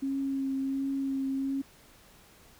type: tone with vibrato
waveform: sine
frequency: 271 Hz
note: C#4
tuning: 39 cents flat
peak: -28 dBFS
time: 0.02-1.62 s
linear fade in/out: 10 ms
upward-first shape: triangle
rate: 1.4 Hz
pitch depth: 18 cents each way
effects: pink hiss -57 dBFS RMS until 2.59 s